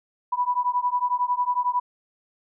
sine beating tone pair, 980 / 991 Hz, B5 / B5, -14 / +6 cents, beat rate 11 Hz, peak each -24 dBFS, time 0.32-1.8 s, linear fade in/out 10 ms, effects none

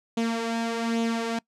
sawtooth tone with flanger, 229.7 Hz, A#3, 25 cents flat, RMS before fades -27 dBFS, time 0.17-1.39 s, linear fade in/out 5 ms, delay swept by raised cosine 0.29 to 3.19 ms, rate 1.2 Hz, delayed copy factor +0.55, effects noise-tail reverb RT60 0.1 s tail -24 dB re dry + low-pass 7000 Hz 12 dB/octave

